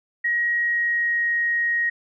sine tone with pitch glide, 1895 to 1880.8 Hz, A#6 to A#6, +28 to +15 cents, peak -19 dBFS, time 0.24-1.9 s, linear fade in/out 10 ms, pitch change -13 cents, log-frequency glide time 0.51-1.32 s, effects none

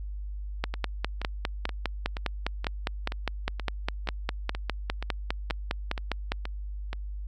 two click trains, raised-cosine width 0.3 ms, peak -11 / -18 dBFS, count 29 / 14, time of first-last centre 0.64-6.32 / 0.74-6.93 s, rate 4.93 / 2.1 Hz, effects added 50 Hz sine -33 dBFS peak until 7.27 s

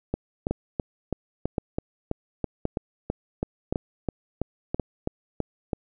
two click trains, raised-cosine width 2 ms, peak -12 / -11 dBFS, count 18 / 5, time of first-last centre 0.14-5.732 / 0.51-4.797 s, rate 3.04 / 0.933 Hz, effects none

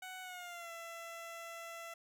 15% pulse tone with pitch glide, 744 to 670.5 Hz, F#5 to E5, +9 to +29 cents, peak -39 dBFS, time 0.02-1.94 s, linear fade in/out 5 ms, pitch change -180 cents, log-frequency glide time 0.22-0.71 s, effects none

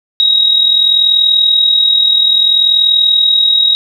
sine tone with amplitude modulation, 3801 Hz, A#7, 33 cents sharp, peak -4 dBFS, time 0.2-3.75 s, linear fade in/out 0 ms, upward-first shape sine, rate 40.6 Hz, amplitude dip 55%, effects 7-bit

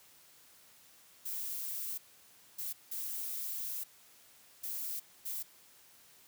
violet noise bursts at uneven times, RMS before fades -39 dBFS, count 5, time 1.25-1.98 / 2.58-2.73 / 2.91-3.84 / 4.63-5 / 5.25-5.43 s, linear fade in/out 10 ms, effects white hiss -61 dBFS RMS until 6.27 s + high-pass 60 Hz 12 dB/octave

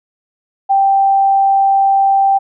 sine tone, 784 Hz, G5, in tune, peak -8 dBFS, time 0.69-2.39 s, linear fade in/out 20 ms, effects none

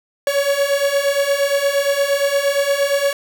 45% pulse beating tone pair, 556 / 564.6 Hz, C#5 / C#5, +5 / +32 cents, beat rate 8.6 Hz, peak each -20 / -17 dBFS, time 0.27-3.13 s, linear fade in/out 2 ms, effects none

